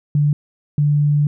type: tone pair in turn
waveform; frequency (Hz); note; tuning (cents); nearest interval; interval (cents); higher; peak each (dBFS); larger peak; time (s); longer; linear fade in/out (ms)
sine; 146.83 / 146.83; D3 / D3; 0 / 0; unison; 0; neither; -12; neither; 0.15-0.33 / 0.78-1.27; second; 2
effects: none

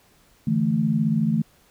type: chord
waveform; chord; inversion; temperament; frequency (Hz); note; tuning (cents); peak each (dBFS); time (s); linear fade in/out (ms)
sine; D suspended second; none; just; 146.83 / 165.19 / 220.2; D3 / E3 / A3; 0 / +4 / +2; -26 / -23 / -21; 0.47-1.42; 5
effects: pink hiss -58 dBFS RMS until 1.7 s

